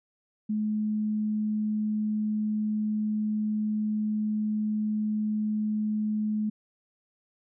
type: tone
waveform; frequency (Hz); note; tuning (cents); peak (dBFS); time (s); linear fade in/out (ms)
sine; 213.3; G#3; +46; -25; 0.49-6.5; 10
effects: none